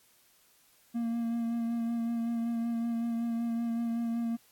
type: tone with vibrato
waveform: triangle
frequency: 232.3 Hz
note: A#3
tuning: 6 cents flat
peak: -27 dBFS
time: 0.94-4.37 s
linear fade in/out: 20 ms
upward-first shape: sine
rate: 5.3 Hz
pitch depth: 19 cents each way
effects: white hiss -64 dBFS RMS until 4.51 s + AAC 64 kbps